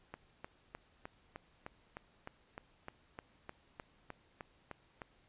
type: click train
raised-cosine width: 0.5 ms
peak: -29 dBFS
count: 17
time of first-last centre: 0.14-5.018 s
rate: 3.28 Hz
effects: pink hiss -69 dBFS RMS until 5.28 s + resampled to 8000 Hz